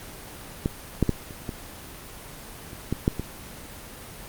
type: clicks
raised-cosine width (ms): 3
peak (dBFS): -9 / -6 / -7 / -25 / -16 / -26 / -11 / -6 / -15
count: 9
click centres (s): 0.659 / 1.027 / 1.093 / 1.308 / 1.492 / 2.732 / 2.926 / 3.079 / 3.196
effects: pink hiss -41 dBFS RMS until 4.28 s + Opus 24 kbps